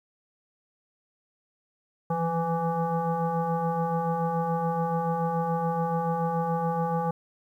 sine tone with frequency modulation, 500 Hz, B4, 21 cents sharp, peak -24 dBFS, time 2.1-7.11 s, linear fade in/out 5 ms, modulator 331 Hz, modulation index 1.6, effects 10-bit

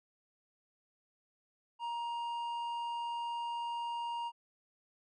sine tone with hard clipping, 941 Hz, A#5, 16 cents sharp, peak -37 dBFS, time 1.79-4.32 s, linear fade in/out 50 ms, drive 6 dB, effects resampled to 22050 Hz

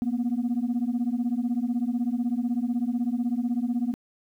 sine beating tone pair, 233.1 / 249.1 Hz, A#3 / B3, 0 / +15 cents, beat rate 16 Hz, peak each -25 dBFS, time 0.02-3.94 s, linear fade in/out 0 ms, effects tanh soft clip ceiling -20 dBFS + 10-bit

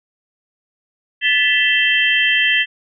sine tone cluster, 1741 / 1983 / 2673 / 3138 Hz, A6 / B6 / E7 / G7, -19 / +7 / +23 / +1 cents, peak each -18 dBFS, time 1.21-2.66 s, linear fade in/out 50 ms, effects none

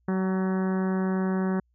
harmonic tone with a mistuned harmonic, 188.5 Hz, F#3, 32 cents sharp, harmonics 1 / 2 / 3 / 4 / 5 / 6 / 7 / 8 / 9 / 10, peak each -24 / -31 / -39 / -40 / -41 / -42 / -45 / -43 / -45 / -50 dBFS, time 0.08-1.6 s, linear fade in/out 5 ms, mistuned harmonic 5, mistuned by -28 cents, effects added 60 Hz sine -65 dBFS peak until 1.74 s

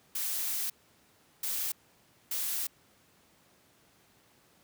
blue noise bursts at uneven times, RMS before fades -33 dBFS, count 3, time 0.15-0.7 / 1.43-1.72 / 2.31-2.67 s, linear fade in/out 5 ms, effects pink hiss -64 dBFS RMS until 4.63 s + high-pass 100 Hz 12 dB/octave

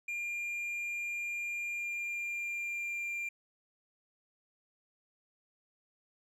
triangle tone with pitch glide, 2400 to 2383 Hz, D7 to D7, +37 to +25 cents, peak -33 dBFS, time 0.08-3.29 s, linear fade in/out 5 ms, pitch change -12 cents, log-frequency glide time 1.76-3.12 s, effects none

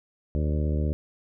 harmonic tone with a mistuned harmonic, 75.6 Hz, D#2, 49 cents flat, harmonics 1 / 2 / 3 / 4 / 5 / 6 / 7 / 8, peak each -24 / -30 / -34 / -36 / -38 / -40 / -41 / -42 dBFS, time 0.35-0.93 s, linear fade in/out 0 ms, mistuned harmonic 8, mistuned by -33 cents, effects none

